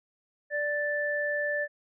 sine tone pair together, 587.3 / 1759.9 Hz, D5 / A6, 0 / 0 cents, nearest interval octave + perfect fifth, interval 1900 cents, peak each -30 / -29 dBFS, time 0.5-1.68 s, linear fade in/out 50 ms, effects none

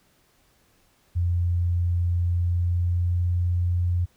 sine tone with pitch glide, 87.2 to 88.11 Hz, F2 to F2, -2 to +16 cents, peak -20 dBFS, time 1.15-4.06 s, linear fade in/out 20 ms, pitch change +18 cents, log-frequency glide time 2.31-3.37 s, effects pink hiss -63 dBFS RMS until 4.16 s

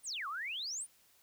sine exponential two-way sweep, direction down then up, 9970 to 1077 to 9970 Hz, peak -37 dBFS, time 0.03-0.87 s, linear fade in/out 50 ms, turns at 0.28 s, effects white hiss -67 dBFS RMS until 1.22 s

